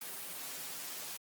white noise with comb filter, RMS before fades -43 dBFS, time 0.01-1.17 s, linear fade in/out 5 ms, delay 9 ms, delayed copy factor -0.9, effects high-pass 150 Hz 12 dB/octave + Opus 32 kbps

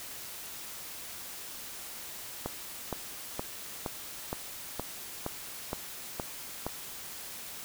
click train, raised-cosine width 1 ms, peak -18 dBFS, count 10, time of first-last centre 2.46-6.666 s, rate 2.14 Hz, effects white hiss -43 dBFS RMS until 7.64 s

